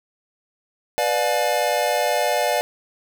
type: chord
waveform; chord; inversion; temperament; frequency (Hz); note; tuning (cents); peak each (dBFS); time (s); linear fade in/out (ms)
square; B diminished seventh; none; just; 493.9 / 592.7 / 711.2 / 853.4; B4 / D5 / F5 / Ab5; 0 / +16 / +31 / +47; -27 / -23 / -24 / -27; 0.98-2.61; 0
effects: none